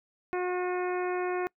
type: harmonic tone with a mistuned harmonic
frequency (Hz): 361.5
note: F#4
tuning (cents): -40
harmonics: 1 / 2 / 3 / 4 / 5 / 6 / 7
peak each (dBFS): -29 / -35 / -39 / -41 / -43 / -45 / -46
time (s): 0.33-1.47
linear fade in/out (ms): 0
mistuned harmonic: 7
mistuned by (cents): -23
effects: noise-tail reverb RT60 0.1 s tail -25 dB re dry